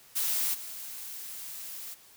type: noise with level steps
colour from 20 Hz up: blue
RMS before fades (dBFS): -29 / -41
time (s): 0.15-1.95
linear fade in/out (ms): 20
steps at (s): 0.53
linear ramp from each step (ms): 20
effects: white hiss -56 dBFS RMS until 2.16 s